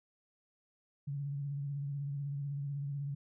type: tone with vibrato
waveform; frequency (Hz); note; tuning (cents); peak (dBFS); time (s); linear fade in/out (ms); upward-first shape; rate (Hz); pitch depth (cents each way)
sine; 141.5; C#3; +36; -35; 1.07-3.15; 10; triangle; 16; 52
effects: none